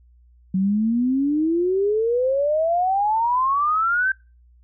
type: exponential sweep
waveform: sine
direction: up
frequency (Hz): 184.2 to 1578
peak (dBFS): -17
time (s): 0.54-4.12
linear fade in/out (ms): 5
effects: noise-tail reverb RT60 0.3 s tail -25 dB re dry + added 60 Hz sine -50 dBFS peak until 4.63 s